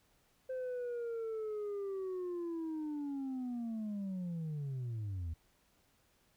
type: linear sweep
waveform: sine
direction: down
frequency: 520 to 77.78 Hz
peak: -34 dBFS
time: 0.49-5.34 s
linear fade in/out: 10 ms
effects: tanh soft clip ceiling -36 dBFS + pink hiss -72 dBFS RMS until 6.36 s